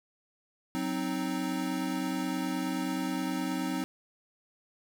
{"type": "chord", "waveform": "square", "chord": "C diminished", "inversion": "second", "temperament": "equal", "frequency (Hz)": [185, 261.6, 311.1], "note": ["Gb3", "C4", "Eb4"], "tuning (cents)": [0, 0, 0], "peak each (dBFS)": [-37, -34, -35], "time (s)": [0.75, 3.84], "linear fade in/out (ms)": 0, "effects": []}